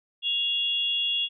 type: tone pair together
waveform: sine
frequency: 2800 / 3352 Hz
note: F7 / G#7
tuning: +4 / +15 cents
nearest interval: minor third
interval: 311 cents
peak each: -28 / -25 dBFS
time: 0.22-1.29 s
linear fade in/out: 50 ms
effects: none